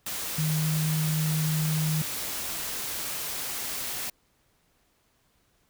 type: tone in noise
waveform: sine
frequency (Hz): 155.8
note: D#3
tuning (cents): +3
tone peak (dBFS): -24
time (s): 0.38-2.02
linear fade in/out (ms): 5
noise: white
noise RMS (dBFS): -33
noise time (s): 0.06-4.1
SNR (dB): +6
effects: pink hiss -68 dBFS RMS until 5.69 s